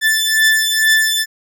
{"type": "beating tone pair", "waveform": "sawtooth", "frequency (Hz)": [1758, 1760.2], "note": ["A6", "A6"], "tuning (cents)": [-2, 0], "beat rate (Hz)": 2.2, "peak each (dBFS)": -11, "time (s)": [0.01, 1.26], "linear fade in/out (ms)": 50, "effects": []}